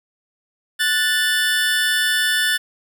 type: tone pair together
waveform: 25% pulse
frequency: 1480.9 / 1760 Hz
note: F#6 / A6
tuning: +1 / 0 cents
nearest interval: minor third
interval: 299 cents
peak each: -18 / -14 dBFS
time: 0.79-2.58 s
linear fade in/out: 20 ms
effects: 8-bit